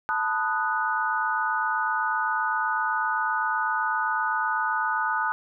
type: chord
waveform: sine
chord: B dominant seventh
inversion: third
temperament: equal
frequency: 880 / 987.8 / 1244.5 / 1480 Hz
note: A5 / B5 / D#6 / F#6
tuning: 0 / 0 / 0 / 0 cents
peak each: -28 / -33 / -28 / -27 dBFS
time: 0.09-5.32 s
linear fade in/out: 0 ms
effects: none